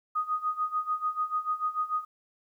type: tone with tremolo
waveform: sine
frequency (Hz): 1244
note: D#6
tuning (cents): -1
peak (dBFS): -24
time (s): 0.15-2.05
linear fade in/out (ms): 10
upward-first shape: sine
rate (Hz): 6.8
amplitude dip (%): 85
effects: 11-bit